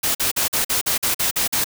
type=noise bursts; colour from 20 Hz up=white; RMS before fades=-20 dBFS; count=10; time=0.03-1.644 s; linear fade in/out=10 ms; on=120 ms; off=46 ms; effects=none